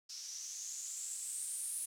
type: noise with low-pass filter sweep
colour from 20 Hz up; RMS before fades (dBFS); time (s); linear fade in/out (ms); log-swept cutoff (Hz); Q
violet; -43; 0.09-1.86; 10; 5400 to 10000; 6.6
effects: none